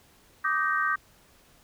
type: chord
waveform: sine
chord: Eb major seventh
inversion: third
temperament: just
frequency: 1166.7 / 1244.5 / 1555.6 / 1866.8 Hz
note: D6 / Eb6 / G6 / Bb6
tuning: -12 / 0 / -14 / +2 cents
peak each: -29 / -30 / -27 / -31 dBFS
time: 0.44-0.96 s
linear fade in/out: 10 ms
effects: pink hiss -59 dBFS RMS until 1.63 s